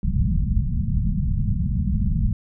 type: low-pass noise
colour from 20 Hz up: pink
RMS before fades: -21 dBFS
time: 0.03-2.33 s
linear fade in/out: 2 ms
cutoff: 220 Hz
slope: 96 dB/octave
effects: none